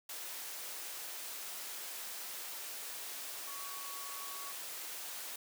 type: tone in noise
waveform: sine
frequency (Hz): 1121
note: C#6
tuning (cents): +19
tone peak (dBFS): -48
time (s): 3.47-4.52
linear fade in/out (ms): 5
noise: white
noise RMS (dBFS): -44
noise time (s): 0.09-5.36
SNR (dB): -7
effects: high-pass 400 Hz 12 dB/octave